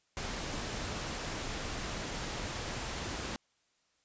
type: noise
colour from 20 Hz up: pink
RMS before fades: -38 dBFS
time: 0.17-3.36 s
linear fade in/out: 0 ms
effects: white hiss -74 dBFS RMS until 4.04 s + resampled to 16000 Hz